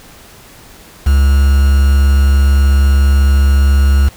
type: tone with quantisation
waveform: triangle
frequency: 69.1 Hz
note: C#2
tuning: 5 cents flat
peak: -4 dBFS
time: 1.06-4.09 s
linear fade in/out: 10 ms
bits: 4
effects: pink hiss -39 dBFS RMS until 4.16 s

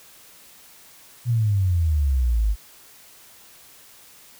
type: exponential sweep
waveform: sine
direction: down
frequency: 123.47 to 49.48 Hz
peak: -17 dBFS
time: 1.25-2.56 s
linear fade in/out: 50 ms
effects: white hiss -49 dBFS RMS until 4.39 s

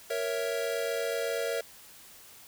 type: chord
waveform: square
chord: A# diminished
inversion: none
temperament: equal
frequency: 466.2 / 554.4 / 659.3 Hz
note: A#4 / C#5 / E5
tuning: 0 / 0 / 0 cents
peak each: -33 / -35 / -36 dBFS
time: 0.1-1.61 s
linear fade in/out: 5 ms
effects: white hiss -52 dBFS RMS until 2.47 s

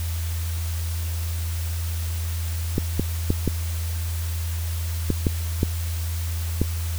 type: clicks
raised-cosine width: 3 ms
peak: -7 dBFS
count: 8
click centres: 2.781 / 2.996 / 3.304 / 3.477 / 5.103 / 5.268 / 5.631 / 6.616 s
effects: added 83 Hz sine -24 dBFS peak until 6.98 s + white hiss -37 dBFS RMS until 6.98 s

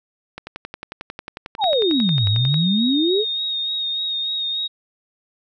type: click train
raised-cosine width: 0.3 ms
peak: -15 dBFS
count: 25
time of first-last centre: 0.38-2.542 s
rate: 11.1 Hz
type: exponential two-way sweep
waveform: sine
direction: down then up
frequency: 946 to 97.9 to 452.4 Hz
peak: -16 dBFS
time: 1.58-3.25 s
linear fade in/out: 50 ms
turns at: 2.27 s
type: tone with vibrato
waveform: sine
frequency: 3729 Hz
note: A#7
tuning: in tune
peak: -21 dBFS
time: 1.61-4.68 s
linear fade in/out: 20 ms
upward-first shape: sine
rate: 3.4 Hz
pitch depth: 27 cents each way
effects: none

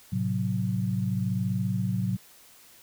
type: chord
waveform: sine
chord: F# diminished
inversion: first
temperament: equal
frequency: 110 / 130.81 / 185 Hz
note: A2 / C3 / F#3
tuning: 0 / 0 / 0 cents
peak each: -29 / -31 / -28 dBFS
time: 0.12-2.17 s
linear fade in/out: 10 ms
effects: white hiss -54 dBFS RMS until 2.82 s

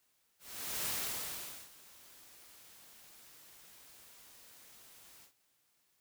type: noise with ADSR envelope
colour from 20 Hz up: white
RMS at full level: -36 dBFS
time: 0.39-5.33 s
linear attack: 480 ms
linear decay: 820 ms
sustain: -22 dB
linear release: 110 ms
effects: white hiss -75 dBFS RMS until 6 s

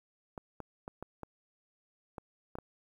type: clicks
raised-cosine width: 1 ms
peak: -27 dBFS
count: 8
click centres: 0.378 / 0.603 / 0.879 / 1.026 / 1.233 / 2.182 / 2.554 / 2.586 s
effects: 10-bit

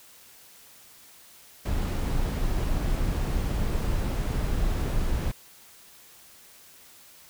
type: noise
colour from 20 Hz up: brown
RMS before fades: -26 dBFS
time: 1.65-5.32 s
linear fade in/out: 10 ms
effects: white hiss -52 dBFS RMS until 7.29 s

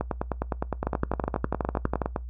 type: two click trains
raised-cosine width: 1 ms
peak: -12 / -11 dBFS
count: 22 / 15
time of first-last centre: 0.01-2.162 / 0.87-2.018 s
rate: 9.76 / 12.2 Hz
effects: noise-tail reverb RT60 0.2 s tail -22 dB re dry + added 60 Hz sine -34 dBFS peak until 2.29 s

